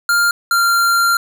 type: tone pair in turn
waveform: square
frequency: 1400 / 1384.7 Hz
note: F6 / F6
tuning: +4 / -15 cents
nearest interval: unison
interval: 19 cents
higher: first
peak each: -12 dBFS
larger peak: neither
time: 0.09-0.31 / 0.51-1.17 s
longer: second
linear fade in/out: 2 ms
effects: none